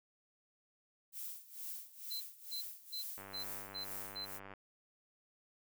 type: noise with tremolo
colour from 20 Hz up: violet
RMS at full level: -44 dBFS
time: 1.12-4.4 s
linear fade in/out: 50 ms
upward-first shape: sine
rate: 2.2 Hz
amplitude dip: 85%
type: tone bursts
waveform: sine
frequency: 4072 Hz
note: C8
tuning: 48 cents flat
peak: -40 dBFS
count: 6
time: 2.1-4.26 s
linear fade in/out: 20 ms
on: 110 ms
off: 300 ms
type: click train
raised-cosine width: 0.5 ms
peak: -35 dBFS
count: 134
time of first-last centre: 3.18-4.537 s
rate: 98 Hz
effects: none